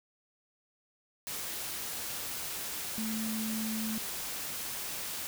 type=tone in noise; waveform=sine; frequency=220 Hz; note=A3; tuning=in tune; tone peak=-33 dBFS; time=2.98-3.98 s; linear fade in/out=0 ms; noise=white; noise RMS=-38 dBFS; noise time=1.27-5.27 s; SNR=+2 dB; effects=none